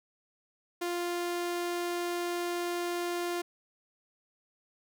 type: tone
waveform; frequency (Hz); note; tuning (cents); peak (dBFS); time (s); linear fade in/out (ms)
sawtooth; 349.2; F4; 0; -27; 0.81-3.42; 10
effects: none